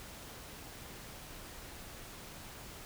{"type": "silence", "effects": ["pink hiss -49 dBFS RMS until 2.85 s"]}